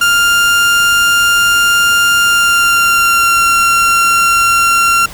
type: tone with pitch glide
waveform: 30% pulse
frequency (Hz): 1400 to 1373.6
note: F6 to F6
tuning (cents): +4 to -29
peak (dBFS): -5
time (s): 0.01-5.06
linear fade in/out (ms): 5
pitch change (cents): -33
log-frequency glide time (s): 2.21-3.43
effects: pink hiss -31 dBFS RMS until 5.13 s